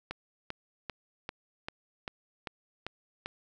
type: click train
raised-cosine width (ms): 0.3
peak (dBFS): -20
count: 9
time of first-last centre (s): 0.11-3.26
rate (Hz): 2.54
effects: none